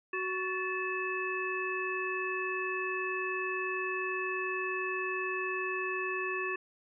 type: harmonic tone with a mistuned harmonic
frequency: 372.6 Hz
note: F#4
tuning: 12 cents sharp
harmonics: 1 / 3 / 5 / 7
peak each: -36 / -38 / -37 / -37 dBFS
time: 0.13-6.56 s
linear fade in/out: 5 ms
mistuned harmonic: 5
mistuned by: -110 cents
effects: none